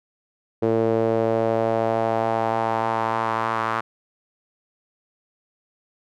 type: tone with band-pass filter sweep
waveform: sawtooth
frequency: 112.9 Hz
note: A2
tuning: 45 cents sharp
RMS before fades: -22 dBFS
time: 0.62-3.81 s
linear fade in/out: 10 ms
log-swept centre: 430 to 1200 Hz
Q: 2.7
effects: none